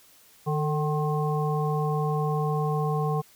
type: harmonic tone with a mistuned harmonic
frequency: 152.7 Hz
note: D#3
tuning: 32 cents flat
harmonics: 1 / 3 / 5 / 7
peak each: -25 / -30 / -32 / -33 dBFS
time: 0.46-3.22 s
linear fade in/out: 20 ms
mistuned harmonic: 3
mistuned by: -48 cents
effects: white hiss -56 dBFS RMS until 3.35 s